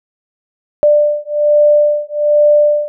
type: beating tone pair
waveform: sine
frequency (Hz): 592 / 593.2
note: D5 / D5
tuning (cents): +14 / +17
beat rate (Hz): 1.2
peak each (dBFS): -11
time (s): 0.83-2.88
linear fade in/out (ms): 0
effects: none